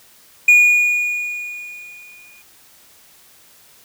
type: tone with exponential decay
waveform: triangle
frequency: 2446 Hz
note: D#7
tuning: 30 cents flat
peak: -4 dBFS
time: 0.48-2.42 s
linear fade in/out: 5 ms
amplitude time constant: 420 ms
effects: white hiss -49 dBFS RMS until 3.84 s